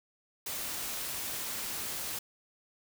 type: noise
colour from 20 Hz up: white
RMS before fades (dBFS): -37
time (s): 0.46-2.19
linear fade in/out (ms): 5
effects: none